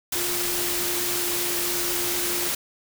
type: tone in noise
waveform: sine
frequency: 350.7 Hz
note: F4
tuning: 7 cents sharp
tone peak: -32 dBFS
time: 0.15-2.49 s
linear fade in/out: 5 ms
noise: white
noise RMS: -26 dBFS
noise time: 0.12-2.55 s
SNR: -9 dB
effects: none